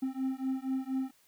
triangle beating tone pair, 261.6 / 265.8 Hz, C4 / C4, 0 / +27 cents, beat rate 4.2 Hz, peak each -32 / -32 dBFS, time 0.02-1.11 s, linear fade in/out 10 ms, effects white hiss -66 dBFS RMS until 1.27 s

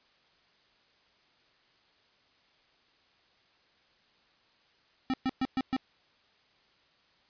square tone bursts, 261.6 Hz, C4, in tune, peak -27 dBFS, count 5, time 5.1-5.765 s, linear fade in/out 0 ms, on 37 ms, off 120 ms, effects white hiss -66 dBFS RMS until 7.29 s + resampled to 11025 Hz

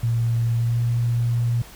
sine tone with pitch glide, 116.54 to 118.65 Hz, A#2 to A#2, 0 to +31 cents, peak -18 dBFS, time 0.03-1.62 s, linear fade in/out 5 ms, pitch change +31 cents, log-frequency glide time 0.56-0.83 s, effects added 50 Hz sine -43 dBFS peak until 1.75 s + pink hiss -44 dBFS RMS until 1.75 s

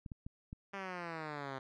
clicks, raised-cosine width 5 ms, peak -32 dBFS, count 4, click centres 0.062 / 0.118 / 0.265 / 0.529 s
5% pulse exponential sweep, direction down, 200 to 130.81 Hz, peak -29 dBFS, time 0.73-1.59 s, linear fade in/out 10 ms
effects low-pass 3000 Hz 12 dB/octave

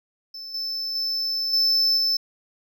triangle tone with level steps, 5274 Hz, E8, in tune, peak -33 / -25 / -22 / -16 / -18 dBFS, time 0.34-2.17 s, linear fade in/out 5 ms, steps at 0.54 / 0.95 / 1.53 / 1.97 s, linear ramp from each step 5 ms, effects none

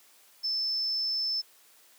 sine tone, 5274 Hz, E8, in tune, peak -27 dBFS, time 0.43-1.42 s, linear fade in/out 20 ms, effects white hiss -59 dBFS RMS until 1.98 s + high-pass 300 Hz 12 dB/octave

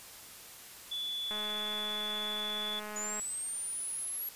sine tone, 3447 Hz, A7, 36 cents flat, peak -34 dBFS, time 0.91-2.8 s, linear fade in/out 10 ms
click train, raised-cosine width 0.5 ms, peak -28 dBFS, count 399, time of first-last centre 1.31-3.196 s, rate 211 Hz
sine linear sweep, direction up, 6880 to 11610 Hz, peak -35 dBFS, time 2.96-4.29 s, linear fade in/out 2 ms
effects white hiss -50 dBFS RMS until 4.35 s + resampled to 32000 Hz

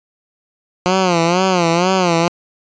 10% pulse tone with vibrato, 177.6 Hz, F3, 29 cents sharp, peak -4 dBFS, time 0.86-2.28 s, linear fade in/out 0 ms, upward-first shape sine, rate 2.1 Hz, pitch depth 120 cents each way, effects resampled to 16000 Hz

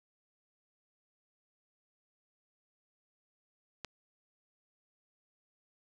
click, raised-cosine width 0.2 ms, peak -22 dBFS, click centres 3.847 s, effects none

